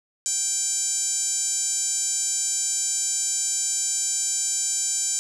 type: tone with band-pass filter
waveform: 5% pulse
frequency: 784 Hz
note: G5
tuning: in tune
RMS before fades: -25 dBFS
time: 0.26-5.19 s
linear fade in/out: 0 ms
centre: 7300 Hz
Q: 6.1
effects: none